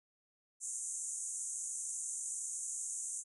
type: band-pass noise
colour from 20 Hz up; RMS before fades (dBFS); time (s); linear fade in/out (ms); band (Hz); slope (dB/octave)
pink; -41; 0.6-3.24; 50; 6400 to 9700; 96
effects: none